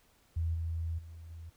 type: tone with level steps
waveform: sine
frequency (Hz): 82.41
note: E2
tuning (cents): 0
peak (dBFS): -29 / -32 / -45 / -43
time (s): 0.36-1.5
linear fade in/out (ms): 10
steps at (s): 0.54 / 0.98 / 1.3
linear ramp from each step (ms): 10
effects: pink hiss -67 dBFS RMS until 1.56 s